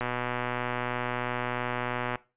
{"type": "click train", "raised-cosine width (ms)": 0.5, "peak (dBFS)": -15, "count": 265, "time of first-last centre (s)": [0.01, 2.156], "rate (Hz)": 123, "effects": ["noise-tail reverb RT60 0.3 s tail -20 dB re dry", "resampled to 8000 Hz"]}